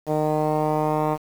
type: tone with low-pass filter sweep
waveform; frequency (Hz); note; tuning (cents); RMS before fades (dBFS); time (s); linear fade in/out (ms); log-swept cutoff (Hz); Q
10% pulse; 153.2; D#3; -27; -22; 0.06-1.18; 50; 660 to 1100; 1.7
effects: 7-bit